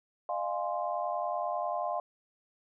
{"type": "chord", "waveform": "sine", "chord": "F minor seventh", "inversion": "third", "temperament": "equal with one note detuned", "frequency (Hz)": [608.4, 698.5, 830.6, 1046.5], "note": ["Eb5", "F5", "Ab5", "C6"], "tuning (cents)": [-39, 0, 0, 0], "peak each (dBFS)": [-36, -33, -39, -37], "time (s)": [0.29, 2], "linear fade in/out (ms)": 2, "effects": []}